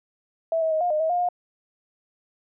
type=tone with pitch steps; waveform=sine; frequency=655 / 642 / 629 / 710 / 612 / 641 / 709 / 713 Hz; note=E5 / E5 / D#5 / F5 / D#5 / E5 / F5 / F5; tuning=-11 / -46 / +19 / +28 / -29 / -49 / +26 / +36 cents; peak=-20 dBFS; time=0.52-1.288 s; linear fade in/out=2 ms; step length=96 ms; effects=none